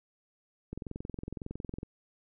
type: click train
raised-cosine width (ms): 3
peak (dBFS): -25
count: 25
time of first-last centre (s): 0.73-1.831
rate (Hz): 21.8
effects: none